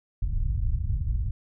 pink low-pass noise, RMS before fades -26 dBFS, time 0.22-1.31 s, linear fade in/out 5 ms, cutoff 110 Hz, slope 24 dB/octave, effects none

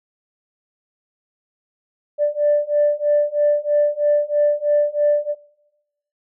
sine beating tone pair, 587.3 / 590.4 Hz, D5 / D5, 0 / +9 cents, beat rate 3.1 Hz, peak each -17 dBFS, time 2.18-5.35 s, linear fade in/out 50 ms, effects noise-tail reverb RT60 0.9 s tail -19 dB re dry + tanh soft clip ceiling -8 dBFS

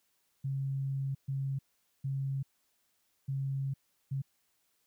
sine tone bursts at uneven times, 136.2 Hz, C#3, 30 cents flat, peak -31 dBFS, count 5, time 0.44-1.15 / 1.28-1.59 / 2.04-2.43 / 3.28-3.74 / 4.11-4.22 s, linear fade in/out 10 ms, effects white hiss -75 dBFS RMS until 4.86 s

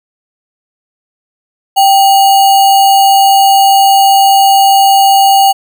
sine tone with sample-and-hold, 784 Hz, G5, in tune, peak -3 dBFS, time 1.76-5.53 s, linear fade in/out 20 ms, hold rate 3675 Hz, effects none

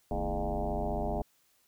sine tone with frequency modulation, 320.7 Hz, E4, 48 cents flat, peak -29 dBFS, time 0.11-1.22 s, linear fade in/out 2 ms, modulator 95.4 Hz, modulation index 4.9, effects white hiss -69 dBFS RMS until 1.67 s

